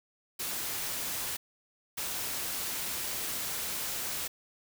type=noise bursts at uneven times; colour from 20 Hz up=white; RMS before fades=-35 dBFS; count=2; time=0.39-1.37 / 1.97-4.28 s; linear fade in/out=10 ms; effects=none